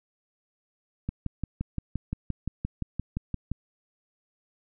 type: click train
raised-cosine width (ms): 5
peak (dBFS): -17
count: 15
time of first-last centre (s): 1.09-3.516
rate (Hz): 5.77
effects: none